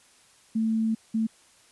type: tone bursts at uneven times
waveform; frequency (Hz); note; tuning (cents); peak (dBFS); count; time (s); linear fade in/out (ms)
sine; 222.3; A3; +18; -22; 2; 0.55-0.95 / 1.14-1.27; 10
effects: white hiss -58 dBFS RMS until 1.71 s + resampled to 24000 Hz